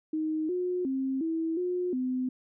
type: tone with pitch steps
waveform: sine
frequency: 312.6 / 360.9 / 266 / 325.3 / 359.4 / 255.3 Hz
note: D#4 / F#4 / C4 / E4 / F4 / C4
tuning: +8 / -43 / +29 / -23 / +50 / -42 cents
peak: -27 dBFS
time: 0.13-2.29 s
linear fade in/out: 5 ms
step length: 360 ms
effects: none